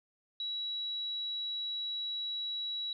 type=tone; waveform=sine; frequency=3900 Hz; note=B7; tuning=23 cents flat; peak=-34 dBFS; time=0.4-2.93 s; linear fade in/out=2 ms; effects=none